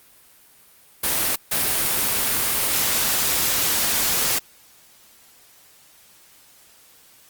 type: noise bursts at uneven times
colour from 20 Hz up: white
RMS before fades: -21 dBFS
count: 2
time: 1.03-1.36 / 1.51-4.39 s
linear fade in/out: 10 ms
effects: white hiss -52 dBFS RMS until 7.29 s + Opus 32 kbps